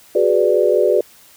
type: chord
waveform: sine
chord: G# half-diminished seventh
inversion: third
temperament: equal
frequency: 370 / 415.3 / 493.9 / 587.3 Hz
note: F#4 / G#4 / B4 / D5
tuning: 0 / 0 / 0 / 0 cents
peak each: -17 dBFS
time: 0.15-1.01 s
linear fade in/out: 5 ms
effects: white hiss -47 dBFS RMS until 1.36 s